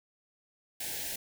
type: band-stop noise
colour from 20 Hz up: white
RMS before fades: -37 dBFS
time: 0.8-1.16 s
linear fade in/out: 5 ms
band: 910 to 1500 Hz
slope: 96 dB/octave
effects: none